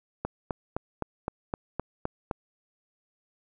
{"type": "click train", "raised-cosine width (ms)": 1, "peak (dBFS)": -15, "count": 9, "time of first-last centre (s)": [0.25, 2.312], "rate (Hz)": 3.88, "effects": []}